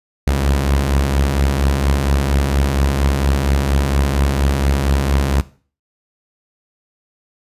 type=beating tone pair; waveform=sawtooth; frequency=65.41 / 69.71 Hz; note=C2 / C#2; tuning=0 / +10 cents; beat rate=4.3 Hz; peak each=-17 / -11 dBFS; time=0.27-5.41 s; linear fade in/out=0 ms; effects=noise-tail reverb RT60 0.4 s tail -17 dB re dry + resampled to 32000 Hz